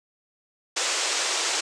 white band-pass noise, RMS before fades -26 dBFS, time 0.76-1.61 s, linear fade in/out 10 ms, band 330 to 8000 Hz, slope 48 dB/octave, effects none

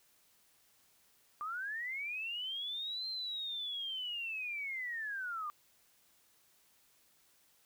sine linear two-way sweep, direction up then down, 1174.7 to 4165 to 1174.7 Hz, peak -37 dBFS, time 1.41-5.5 s, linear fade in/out 0 ms, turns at 3.08 s, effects white hiss -69 dBFS RMS until 7.65 s

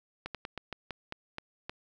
slowing click train, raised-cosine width 0.3 ms, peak -21 dBFS, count 9, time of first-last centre 0.26-1.695 s, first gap 87 ms, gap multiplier 1.2, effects none

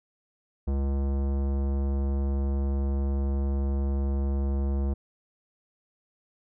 sine tone with tanh clipping, 68.8 Hz, C#2, 12 cents flat, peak -26 dBFS, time 0.67-4.94 s, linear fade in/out 10 ms, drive 18 dB, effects none

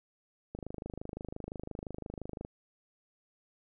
click train, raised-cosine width 2 ms, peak -26 dBFS, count 50, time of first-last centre 0.55-2.449 s, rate 25.8 Hz, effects none

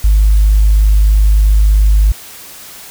sine tone, 51.6 Hz, G#1, 10 cents flat, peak -4 dBFS, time 0.04-2.12 s, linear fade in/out 5 ms, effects tanh soft clip ceiling -1 dBFS + white hiss -33 dBFS RMS until 2.9 s

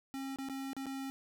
square tone with dropouts, 269.8 Hz, C#4, 47 cents flat, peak -39 dBFS, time 0.14-1.1 s, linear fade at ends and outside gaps 0 ms, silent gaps 0.36-0.386 / 0.487-0.497 / 0.732-0.766 / 0.858-0.866 s, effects none

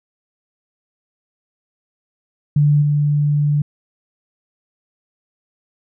sine tone with level steps, 146.83 Hz, D3, in tune, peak -10 / -13 dBFS, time 2.56-3.62 s, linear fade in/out 5 ms, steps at 2.81 s, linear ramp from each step 20 ms, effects none

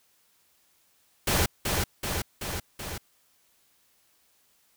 pink noise with echo, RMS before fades -24 dBFS, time 1.27-1.46 s, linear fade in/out 5 ms, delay 380 ms, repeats 4, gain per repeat -3 dB, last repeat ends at 2.98 s, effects white hiss -66 dBFS RMS until 4.76 s

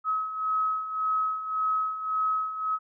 sine beating tone pair, 1278 / 1279.8 Hz, D#6 / D#6, +46 / +48 cents, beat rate 1.8 Hz, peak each -32 / -26 dBFS, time 0.04-2.79 s, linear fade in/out 50 ms, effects none

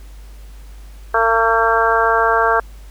harmonic tone, 226.8 Hz, A#3, 47 cents flat, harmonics 2 / 3 / 4 / 5 / 6 / 7, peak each -19 / -19 / -19 / -19 / -19 / -19 dBFS, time 1.14-2.6 s, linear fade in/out 5 ms, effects added 50 Hz sine -34 dBFS peak until 2.9 s + pink hiss -49 dBFS RMS until 2.9 s

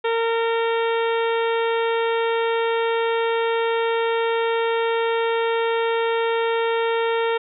harmonic tone, 458.5 Hz, A#4, 29 cents flat, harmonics 1 / 2 / 3 / 4 / 5 / 6 / 7 / 8, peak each -20 / -26 / -30 / -32 / -34 / -36 / -37 / -38 dBFS, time 0.04-7.38 s, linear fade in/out 10 ms, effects none

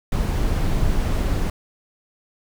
brown noise, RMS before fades -20 dBFS, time 0.12-1.5 s, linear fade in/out 2 ms, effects none

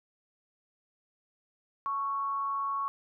sine tone with frequency modulation, 1108.7 Hz, C#6, in tune, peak -29 dBFS, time 1.86-2.88 s, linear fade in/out 0 ms, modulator 230 Hz, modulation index 0.28, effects none

